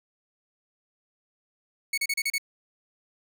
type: tone bursts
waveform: sawtooth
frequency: 2217 Hz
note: C#7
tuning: in tune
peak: -21 dBFS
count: 6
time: 1.93-2.382 s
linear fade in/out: 5 ms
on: 47 ms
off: 34 ms
effects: none